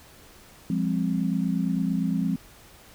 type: chord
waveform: sine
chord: F minor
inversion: none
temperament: equal with one note detuned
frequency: 174.61 / 203.4 / 261.6 Hz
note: F3 / Ab3 / C4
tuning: 0 / -36 / 0 cents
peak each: -26 / -27 / -28 dBFS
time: 0.7-2.36 s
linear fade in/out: 2 ms
effects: pink hiss -51 dBFS RMS until 2.94 s